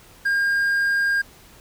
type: tone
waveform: triangle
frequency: 1612 Hz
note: G6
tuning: 48 cents sharp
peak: -16 dBFS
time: 0.25-1.22 s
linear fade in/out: 10 ms
effects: pink hiss -49 dBFS RMS until 1.6 s